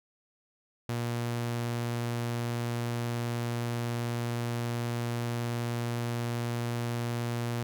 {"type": "tone", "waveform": "sawtooth", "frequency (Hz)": 118.7, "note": "A#2", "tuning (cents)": 32, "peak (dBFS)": -26, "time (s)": [0.89, 7.63], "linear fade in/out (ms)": 0, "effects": []}